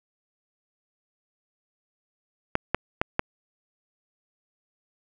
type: clicks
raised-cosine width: 0.5 ms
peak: -6 dBFS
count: 4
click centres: 2.554 / 2.746 / 3.015 / 3.194 s
effects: none